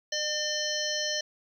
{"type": "harmonic tone with a mistuned harmonic", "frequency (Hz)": 600, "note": "D5", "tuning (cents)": 37, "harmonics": [1, 3, 5, 7, 9, 10], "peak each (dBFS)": [-35, -35, -35, -35, -35, -35], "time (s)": [0.12, 1.21], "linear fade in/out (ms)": 5, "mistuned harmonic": 5, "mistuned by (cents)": 45, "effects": ["10-bit"]}